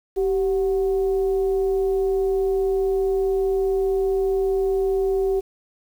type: tone with frequency modulation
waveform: sine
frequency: 386.6 Hz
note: G4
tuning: 24 cents flat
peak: -18 dBFS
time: 0.16-5.41 s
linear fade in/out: 20 ms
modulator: 349 Hz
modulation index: 0.32
effects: 8-bit